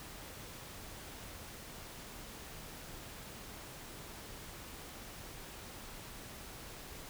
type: silence
effects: pink hiss -49 dBFS RMS until 7.09 s